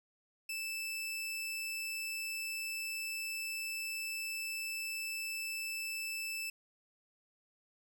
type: tone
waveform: sawtooth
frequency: 2637 Hz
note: E7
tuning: in tune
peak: -34 dBFS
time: 0.49-6.5 s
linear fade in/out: 5 ms
effects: none